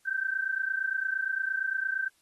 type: tone pair together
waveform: sine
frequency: 1538.3 / 1567 Hz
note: G6 / G6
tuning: -33 / -1 cents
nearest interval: unison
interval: 32 cents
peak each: -31 / -30 dBFS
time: 0.05-2.09 s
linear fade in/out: 20 ms
effects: white hiss -68 dBFS RMS until 2.21 s + AAC 32 kbps